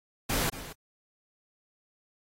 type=noise with echo; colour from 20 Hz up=pink; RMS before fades=-29 dBFS; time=0.29-0.5 s; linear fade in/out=10 ms; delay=230 ms; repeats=1; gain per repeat=-13 dB; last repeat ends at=0.73 s; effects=AAC 48 kbps